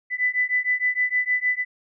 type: beating tone pair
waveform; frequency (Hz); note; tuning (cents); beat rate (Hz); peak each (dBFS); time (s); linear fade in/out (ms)
sine; 1992 / 1998.5; B6 / B6; +14 / +20; 6.5; -23; 0.1-1.65; 50
effects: none